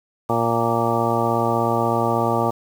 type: harmonic tone with a mistuned harmonic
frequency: 116.54 Hz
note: A#2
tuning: in tune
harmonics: 1 / 2 / 3 / 4 / 5 / 6 / 7 / 8 / 10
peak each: -26 / -26 / -26 / -26 / -26 / -26 / -26 / -26 / -26 dBFS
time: 0.29-2.51 s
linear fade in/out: 10 ms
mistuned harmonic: 8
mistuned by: -16 cents
effects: 7-bit